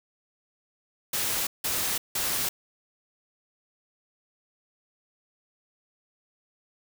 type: noise bursts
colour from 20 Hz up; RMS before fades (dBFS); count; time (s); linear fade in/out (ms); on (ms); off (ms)
white; -28; 3; 1.13-2.49; 5; 340; 170
effects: none